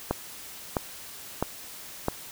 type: click train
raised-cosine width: 1 ms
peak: -10 dBFS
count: 4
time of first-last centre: 0.11-2.084 s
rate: 1.52 Hz
effects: white hiss -43 dBFS RMS until 2.31 s